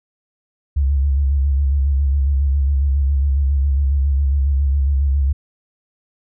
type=tone with vibrato; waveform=sine; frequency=69.3 Hz; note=C#2; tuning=in tune; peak=-13 dBFS; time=0.76-5.33 s; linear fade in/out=10 ms; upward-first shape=square; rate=7.3 Hz; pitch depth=52 cents each way; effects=none